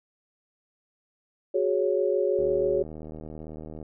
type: chord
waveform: sine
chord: F# suspended second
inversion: none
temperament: just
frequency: 370 / 416.2 / 555 Hz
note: F#4 / G#4 / C#5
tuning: 0 / +4 / +2 cents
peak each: -26 dBFS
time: 1.54-2.83 s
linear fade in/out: 10 ms
type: click train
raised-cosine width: 2 ms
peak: -27 dBFS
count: 113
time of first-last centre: 2.39-3.828 s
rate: 77.9 Hz
effects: none